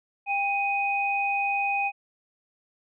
sine tone pair together, 797.4 / 2499 Hz, G5 / D#7, +29 / +7 cents, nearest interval octave + minor sixth, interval 1978 cents, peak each -26 dBFS, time 0.26-1.92 s, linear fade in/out 50 ms, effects none

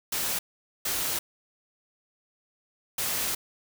white noise bursts at uneven times, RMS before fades -29 dBFS, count 3, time 0.12-0.39 / 0.85-1.19 / 2.98-3.35 s, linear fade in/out 5 ms, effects none

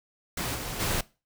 pink noise with level steps, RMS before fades -31 / -35 / -28 dBFS, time 0.37-1.01 s, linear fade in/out 5 ms, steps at 0.54 / 0.79 s, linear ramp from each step 20 ms, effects noise-tail reverb RT60 0.3 s tail -21 dB re dry

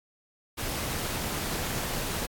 pink noise, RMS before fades -32 dBFS, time 0.57-2.27 s, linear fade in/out 20 ms, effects AAC 64 kbps

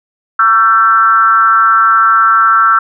sine tone with frequency modulation, 1342 Hz, E6, 31 cents sharp, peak -5 dBFS, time 0.39-2.79 s, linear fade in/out 5 ms, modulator 214 Hz, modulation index 0.77, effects none

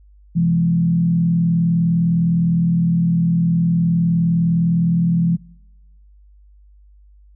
sine tone with frequency modulation, 169.3 Hz, E3, 46 cents sharp, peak -13 dBFS, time 0.35-5.37 s, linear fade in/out 20 ms, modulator 39.6 Hz, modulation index 0.56, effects noise-tail reverb RT60 1.0 s tail -25 dB re dry + added 50 Hz sine -45 dBFS peak until 7.35 s

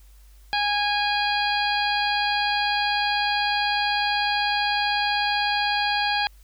harmonic tone with a mistuned harmonic, 824 Hz, G#5, 14 cents flat, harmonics 1 / 2 / 3 / 4 / 5 / 6, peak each -24 / -27 / -29 / -30 / -31 / -32 dBFS, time 0.53-6.27 s, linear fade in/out 0 ms, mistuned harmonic 6, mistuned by -67 cents, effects added 50 Hz sine -47 dBFS peak until 6.43 s + white hiss -60 dBFS RMS until 6.43 s

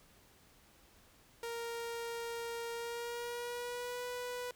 sawtooth tone with pitch glide, 466.2 to 492.8 Hz, A#4 to B4, 0 to -4 cents, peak -35 dBFS, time 1.43-4.51 s, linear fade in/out 2 ms, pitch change +96 cents, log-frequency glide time 2.73-4.05 s, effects pink hiss -64 dBFS RMS until 4.55 s

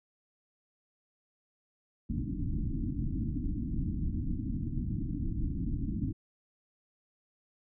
pink low-pass noise, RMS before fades -33 dBFS, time 2.09-6.13 s, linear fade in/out 10 ms, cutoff 320 Hz, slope 96 dB/octave, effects none

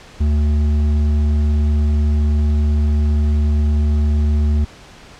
sine tone with hard clipping, 74.3 Hz, D2, 21 cents sharp, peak -14 dBFS, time 0.2-4.65 s, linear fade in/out 10 ms, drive 7 dB, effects pink hiss -41 dBFS RMS until 5.19 s + low-pass 6000 Hz 12 dB/octave

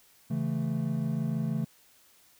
triangle chord, A major, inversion first, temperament equal, 138.59 / 164.81 / 220 Hz, C#3 / E3 / A3, 0 / 0 / 0 cents, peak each -30 dBFS, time 0.3-1.65 s, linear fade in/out 10 ms, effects white hiss -61 dBFS RMS until 2.39 s

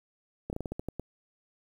slowing click train, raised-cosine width 2 ms, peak -21 dBFS, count 9, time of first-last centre 0.5-0.996 s, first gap 29 ms, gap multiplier 1.21, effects 9-bit

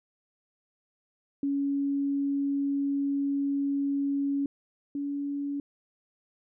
sine tone pair in turn, 280 / 283.7 Hz, C#4 / C#4, +18 / +40 cents, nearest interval unison, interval 22 cents, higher second, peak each -25 / -29 dBFS, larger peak first, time 1.43-4.46 / 4.95-5.6 s, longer first, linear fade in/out 2 ms, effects none

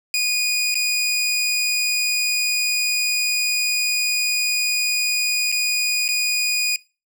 20% pulse tone with dropouts, 2465 Hz, D#7, 17 cents flat, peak -13 dBFS, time 0.14-6.76 s, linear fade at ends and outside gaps 1 ms, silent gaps 0.743-0.754 / 5.517-5.524 / 6.08-6.088 s, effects noise-tail reverb RT60 0.3 s tail -22 dB re dry

